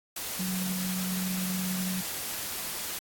sine tone in noise, 184.6 Hz, F#3, 4 cents flat, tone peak -30 dBFS, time 0.39-2.01 s, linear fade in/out 5 ms, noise white, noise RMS -35 dBFS, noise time 0.16-2.99 s, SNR +2 dB, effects AAC 64 kbps

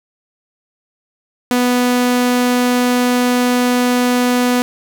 sawtooth tone, 246.9 Hz, B3, in tune, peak -8 dBFS, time 1.51-4.62 s, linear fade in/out 0 ms, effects 7-bit

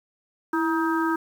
harmonic tone with a mistuned harmonic, 316.2 Hz, D#4, 28 cents sharp, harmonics 1 / 3 / 4 / 5, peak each -23 / -28 / -29 / -30 dBFS, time 0.53-1.16 s, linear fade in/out 5 ms, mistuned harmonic 1, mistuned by +66 cents, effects 8-bit

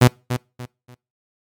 sawtooth tone with echo, 123.7 Hz, B2, 3 cents sharp, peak -4 dBFS, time 0.01-0.08 s, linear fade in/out 10 ms, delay 290 ms, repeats 3, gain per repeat -11 dB, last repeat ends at 0.95 s, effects noise-tail reverb RT60 0.3 s tail -25 dB re dry + MP3 96 kbps

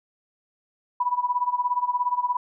sine tone with tremolo, 983 Hz, B5, 8 cents flat, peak -18 dBFS, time 1-2.37 s, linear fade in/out 5 ms, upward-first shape sine, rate 17 Hz, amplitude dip 85%, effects none

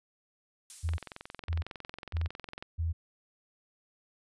violet noise with exponential decay, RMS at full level -38 dBFS, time 0.7-1.39 s, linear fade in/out 1 ms, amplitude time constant 150 ms
sine tone bursts, 82.41 Hz, E2, in tune, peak -28 dBFS, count 4, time 0.83-2.93 s, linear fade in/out 20 ms, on 150 ms, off 500 ms
click train, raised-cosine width 0.3 ms, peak -25 dBFS, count 39, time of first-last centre 0.89-2.625 s, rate 21.9 Hz
effects resampled to 22050 Hz

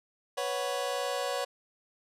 sawtooth chord, B suspended second, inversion none, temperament just, 493.9 / 555.6 / 740.8 Hz, B4 / C#5 / F#5, 0 / +4 / +2 cents, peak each -31 / -29 / -32 dBFS, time 0.37-1.45 s, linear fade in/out 10 ms, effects low-pass 11000 Hz 12 dB/octave

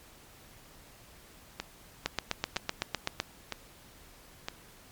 two click trains, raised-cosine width 0.2 ms, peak -16 / -11 dBFS, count 4 / 10, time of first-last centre 1.6-4.485 / 2.06-3.201 s, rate 1.04 / 7.89 Hz, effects pink hiss -55 dBFS RMS until 4.91 s + MP3 96 kbps

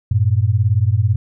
sine beating tone pair, 96.1 / 114.1 Hz, G2 / A#2, -34 / -37 cents, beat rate 18 Hz, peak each -15 dBFS, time 0.11-1.16 s, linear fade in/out 5 ms, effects none

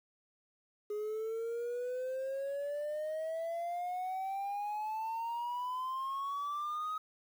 sine exponential sweep, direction up, 415.3 to 1268 Hz, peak -32 dBFS, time 0.9-6.98 s, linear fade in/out 5 ms, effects tanh soft clip ceiling -34 dBFS + 10-bit

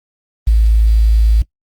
sine tone with quantisation, 54.6 Hz, A1, 13 cents flat, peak -7 dBFS, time 0.47-1.42 s, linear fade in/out 5 ms, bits 6, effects noise-tail reverb RT60 0.1 s tail -20 dB re dry + Opus 24 kbps

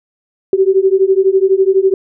sine beating tone pair, 377.9 / 389.9 Hz, F#4 / G4, +37 / -9 cents, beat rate 12 Hz, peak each -11 dBFS, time 0.53-1.94 s, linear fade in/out 2 ms, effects none

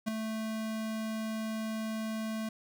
square tone with ADSR envelope, 220 Hz, A3, in tune, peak -27 dBFS, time 0.06-2.49 s, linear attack 23 ms, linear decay 4 ms, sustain -7 dB, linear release 4 ms, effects none

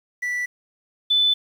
triangle / sine tone pair in turn, 1966 / 3503 Hz, B6 / A7, -8 / -8 cents, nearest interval minor seventh, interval 1000 cents, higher second, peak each -21 / -15 dBFS, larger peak second, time 0.22-0.46 / 1.1-1.34 s, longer neither, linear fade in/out 10 ms, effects 8-bit

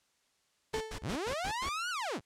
pink noise bursts, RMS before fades -40 dBFS, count 6, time 0.73-1.695 s, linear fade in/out 10 ms, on 80 ms, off 97 ms
35% pulse tone with exponential decay, 440 Hz, A4, in tune, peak -28 dBFS, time 0.74-1.16 s, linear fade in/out 0 ms, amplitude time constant 91 ms
sawtooth linear two-way sweep, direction up then down, 32.7 to 1500 to 52.7 Hz, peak -30 dBFS, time 1.01-2.21 s, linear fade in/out 50 ms, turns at 1.9 s
effects white hiss -73 dBFS RMS until 2.25 s + low-pass 8000 Hz 12 dB/octave

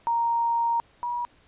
sine tone pair in turn, 932.3 / 962.4 Hz, A#5 / B5, 0 / -45 cents, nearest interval minor second, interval 55 cents, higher second, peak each -21 / -26 dBFS, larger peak first, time 0.07-0.8 / 1.03-1.25 s, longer first, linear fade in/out 0 ms, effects pink hiss -59 dBFS RMS until 1.47 s + resampled to 8000 Hz

